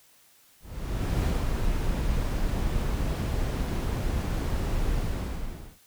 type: noise with ADSR envelope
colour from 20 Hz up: brown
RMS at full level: -24 dBFS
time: 0.6-5.79 s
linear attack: 640 ms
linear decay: 200 ms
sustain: -3 dB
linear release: 820 ms
effects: white hiss -59 dBFS RMS until 5.86 s